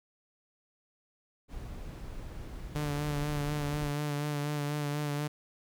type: noise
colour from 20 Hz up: brown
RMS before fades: -41 dBFS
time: 1.48-3.93 s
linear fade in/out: 50 ms
type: tone with vibrato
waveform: sawtooth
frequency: 146.83 Hz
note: D3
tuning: in tune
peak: -27 dBFS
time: 2.75-5.28 s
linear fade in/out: 10 ms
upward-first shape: sine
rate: 4.1 Hz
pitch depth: 30 cents each way
effects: none